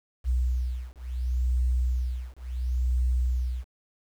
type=beating tone pair; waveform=sine; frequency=61.8 / 62.51 Hz; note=B1 / B1; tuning=+2 / +22 cents; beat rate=0.71 Hz; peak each=-27 dBFS; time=0.24-3.65 s; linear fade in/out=50 ms; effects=9-bit